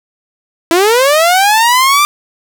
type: linear sweep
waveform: sawtooth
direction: up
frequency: 323.3 to 1195 Hz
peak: -3 dBFS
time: 0.71-2.05 s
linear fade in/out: 0 ms
effects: none